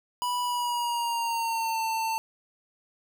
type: tone with pitch glide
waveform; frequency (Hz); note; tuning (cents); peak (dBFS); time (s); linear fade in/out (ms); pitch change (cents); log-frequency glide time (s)
square; 982 to 895.3; B5 to A5; -10 to +30; -27; 0.22-2.18; 0; -160; 0.42-1.8
effects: none